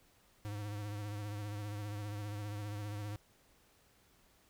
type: tone with vibrato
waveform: square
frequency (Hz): 103.83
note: G#2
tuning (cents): 0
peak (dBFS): -40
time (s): 0.45-3.16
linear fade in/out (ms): 0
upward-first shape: triangle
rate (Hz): 15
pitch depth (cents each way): 51
effects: pink hiss -68 dBFS RMS until 4.49 s